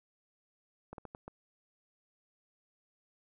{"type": "slowing click train", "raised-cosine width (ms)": 1, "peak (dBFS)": -30, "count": 5, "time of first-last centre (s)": [0.93, 1.28], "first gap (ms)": 52, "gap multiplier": 1.36, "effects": []}